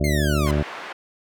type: harmonic tone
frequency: 73.7 Hz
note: D2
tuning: 7 cents sharp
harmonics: 1 / 2 / 3 / 4 / 5 / 6 / 7 / 8 / 9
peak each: -22 / -23 / -27 / -29 / -28 / -38 / -39 / -30 / -36 dBFS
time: 0-0.63 s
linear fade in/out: 10 ms
type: linear sweep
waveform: sawtooth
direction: down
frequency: 2159 to 987.8 Hz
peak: -23 dBFS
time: 0.04-0.51 s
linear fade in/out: 2 ms
type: band-pass noise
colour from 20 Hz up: pink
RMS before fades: -35 dBFS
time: 0.46-0.93 s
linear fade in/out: 10 ms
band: 700 to 2300 Hz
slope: 12 dB/octave
effects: none

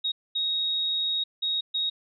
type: tone bursts at uneven times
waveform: sine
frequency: 3767 Hz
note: A#7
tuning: 17 cents sharp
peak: -24 dBFS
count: 4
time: 0.04-0.12 / 0.35-1.24 / 1.42-1.61 / 1.74-1.9 s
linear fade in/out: 10 ms
effects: none

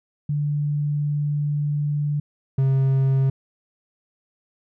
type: tone pair in turn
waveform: sine / triangle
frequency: 146.83 / 134.32 Hz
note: D3 / C3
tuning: 0 / +46 cents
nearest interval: major second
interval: 154 cents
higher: first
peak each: -20 / -14 dBFS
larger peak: second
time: 0.29-2.2 / 2.58-3.3 s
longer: first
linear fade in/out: 5 ms
effects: none

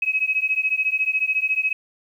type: beating tone pair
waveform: sine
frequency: 2544 / 2558 Hz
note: D#7 / D#7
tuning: +38 / +47 cents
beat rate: 14 Hz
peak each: -22 dBFS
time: 0.02-1.73 s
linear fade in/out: 5 ms
effects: 9-bit

